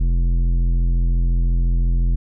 sine tone with tanh clipping, 42.87 Hz, F1, 31 cents flat, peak -16 dBFS, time 0-2.16 s, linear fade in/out 10 ms, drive 11 dB, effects none

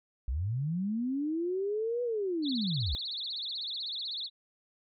sine linear two-way sweep, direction up then down, 55 to 493.1 to 55 Hz, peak -29 dBFS, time 0.28-2.95 s, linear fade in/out 0 ms, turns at 2.03 s
sine tone with vibrato, 3900 Hz, B7, 23 cents flat, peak -34 dBFS, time 2.42-4.3 s, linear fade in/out 50 ms, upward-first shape triangle, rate 16 Hz, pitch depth 270 cents each way
effects none

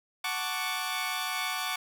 15% pulse chord, D major seventh, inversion first, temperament equal, 740 / 880 / 1108.7 / 1174.7 Hz, F#5 / A5 / C#6 / D6, 0 / 0 / 0 / 0 cents, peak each -29 / -32 / -29 / -29 dBFS, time 0.24-1.76 s, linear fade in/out 5 ms, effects none

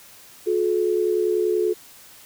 sine tone pair together, 359.7 / 430.1 Hz, F#4 / A4, -49 / -39 cents, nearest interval minor third, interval 310 cents, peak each -21 dBFS, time 0.46-1.74 s, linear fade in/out 20 ms, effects white hiss -47 dBFS RMS until 2.25 s

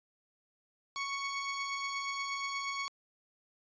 sawtooth tone pair together, 1108.8 / 2226 Hz, C#6 / C#7, 0 / +7 cents, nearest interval octave, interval 1207 cents, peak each -33 / -35 dBFS, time 0.96-2.88 s, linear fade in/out 0 ms, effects resampled to 16000 Hz

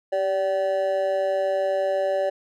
triangle tone with amplitude modulation, 577 Hz, D5, 31 cents flat, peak -15 dBFS, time 0.12-2.3 s, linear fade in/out 10 ms, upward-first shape sine, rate 188 Hz, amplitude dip 80%, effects none

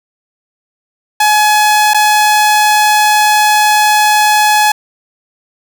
sawtooth tone with dropouts, 846 Hz, G#5, 32 cents sharp, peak -3 dBFS, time 1.2-4.72 s, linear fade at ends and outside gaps 5 ms, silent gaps 1.936-1.944 s, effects none

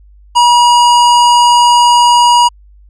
square tone, 961 Hz, B5, 48 cents flat, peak -5 dBFS, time 0.35-2.49 s, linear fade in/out 20 ms, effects added 50 Hz sine -38 dBFS peak until 2.89 s + resampled to 22050 Hz

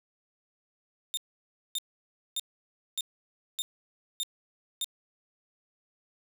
sawtooth tone bursts, 3635 Hz, A#7, 44 cents flat, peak -26 dBFS, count 7, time 1.14-4.844 s, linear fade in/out 0 ms, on 32 ms, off 580 ms, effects none

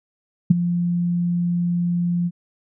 sine tone with ADSR envelope, 174.1 Hz, F3, 5 cents flat, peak -5 dBFS, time 0.5-2.31 s, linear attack 10 ms, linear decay 13 ms, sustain -13 dB, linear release 46 ms, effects none

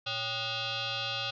sine tone with frequency modulation, 116.6 Hz, A#2, 1 cent sharp, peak -31 dBFS, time 0.06-1.31 s, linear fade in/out 10 ms, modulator 674 Hz, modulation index 6.2, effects none

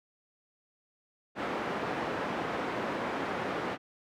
pink band-pass noise, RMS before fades -34 dBFS, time 1.35-3.78 s, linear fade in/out 50 ms, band 250 to 1700 Hz, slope 12 dB/octave, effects none

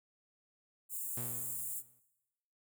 white high-pass noise, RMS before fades -40 dBFS, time 0.89-1.83 s, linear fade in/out 50 ms, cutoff 7100 Hz, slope 96 dB/octave
sawtooth tone with exponential decay, 120 Hz, B2, 49 cents flat, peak -37 dBFS, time 1.17-2 s, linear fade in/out 5 ms, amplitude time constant 180 ms
effects noise-tail reverb RT60 0.9 s tail -18 dB re dry

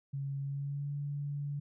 sine tone with pitch glide, 138.59 to 143.64 Hz, C#3 to D3, 0 to -38 cents, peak -34 dBFS, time 0.13-1.6 s, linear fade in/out 10 ms, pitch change +62 cents, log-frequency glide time 0.41-0.92 s, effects none

